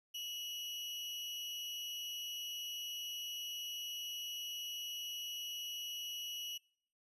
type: tone with amplitude modulation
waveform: 35% pulse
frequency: 2913 Hz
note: F#7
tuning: 28 cents flat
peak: -37 dBFS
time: 0.14-6.58 s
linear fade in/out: 10 ms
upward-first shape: sine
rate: 248 Hz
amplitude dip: 55%
effects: noise-tail reverb RT60 0.6 s tail -25 dB re dry + resampled to 32000 Hz